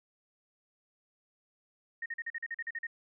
sine tone bursts, 1853 Hz, A#6, 11 cents flat, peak -34 dBFS, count 11, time 2.02-2.869 s, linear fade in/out 5 ms, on 39 ms, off 42 ms, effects none

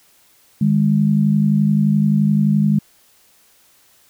sine tone pair together, 153.7 / 205.3 Hz, D#3 / G#3, -21 / -20 cents, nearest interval perfect fourth, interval 501 cents, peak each -16 / -14 dBFS, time 0.61-2.79 s, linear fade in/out 5 ms, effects white hiss -54 dBFS RMS until 4.09 s

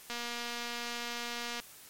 click train, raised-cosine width 0.2 ms, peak -21 dBFS, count 358, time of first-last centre 0.1-1.6 s, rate 238 Hz, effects white hiss -53 dBFS RMS until 1.89 s + MP3 64 kbps

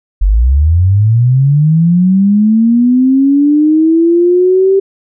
sine linear sweep, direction up, 43.65 to 392 Hz, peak -5 dBFS, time 0.21-4.8 s, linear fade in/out 10 ms, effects none

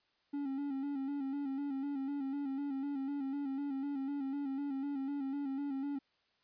triangle tone with vibrato, 277.2 Hz, C#4, in tune, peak -33 dBFS, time 0.33-5.99 s, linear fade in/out 10 ms, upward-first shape square, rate 4 Hz, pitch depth 50 cents each way, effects white hiss -75 dBFS RMS until 6.43 s + resampled to 11025 Hz

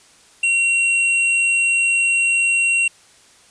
triangle tone with tanh clipping, 2741 Hz, F7, 33 cents flat, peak -16 dBFS, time 0.43-2.88 s, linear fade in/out 5 ms, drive 16 dB, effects white hiss -50 dBFS RMS until 3.5 s + resampled to 22050 Hz

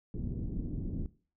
pink low-pass noise, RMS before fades -36 dBFS, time 0.14-1.06 s, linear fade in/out 2 ms, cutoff 310 Hz, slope 24 dB/octave, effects noise-tail reverb RT60 0.4 s tail -18 dB re dry

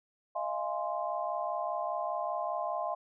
sine chord, F minor seventh, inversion third, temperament equal with one note detuned, 622.3 / 687.3 / 830.6 / 1046.5 Hz, Eb5 / F5 / Ab5 / C6, 0 / -28 / 0 / 0 cents, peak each -37 / -35 / -39 / -37 dBFS, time 0.35-2.95 s, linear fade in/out 10 ms, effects none

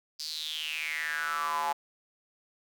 square tone with high-pass filter sweep, 77.78 Hz, D#2, in tune, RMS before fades -33 dBFS, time 0.19-1.73 s, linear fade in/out 10 ms, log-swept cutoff 4900 to 830 Hz, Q 7.6, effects none

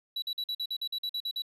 triangle tone bursts, 3926 Hz, B7, 11 cents flat, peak -29 dBFS, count 12, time 0.16-1.421 s, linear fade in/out 5 ms, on 62 ms, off 47 ms, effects resampled to 32000 Hz

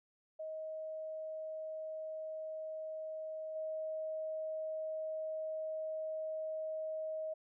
sine tone with level steps, 630 Hz, D#5, 21 cents sharp, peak -40 / -37 dBFS, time 0.39-7.34 s, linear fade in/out 10 ms, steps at 3.55 s, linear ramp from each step 10 ms, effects none

